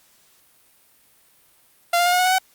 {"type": "tone with pitch steps", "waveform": "sawtooth", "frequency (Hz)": [691, 701.1, 711.2, 721.6, 732.1, 742.7, 753.5], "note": ["F5", "F5", "F5", "F#5", "F#5", "F#5", "F#5"], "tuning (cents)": [-19, 7, 31, -44, -19, 6, 31], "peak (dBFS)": -12, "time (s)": [1.93, 2.385], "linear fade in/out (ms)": 5, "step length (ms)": 65, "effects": ["white hiss -57 dBFS RMS until 2.54 s", "Opus 48 kbps"]}